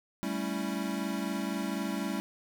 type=chord; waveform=square; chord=A dominant seventh; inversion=third; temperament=equal; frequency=196 / 220 / 277.2 / 329.6 Hz; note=G3 / A3 / C#4 / E4; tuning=0 / 0 / 0 / 0 cents; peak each=-36 / -38 / -38 / -39 dBFS; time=0.23-2.2 s; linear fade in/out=0 ms; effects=none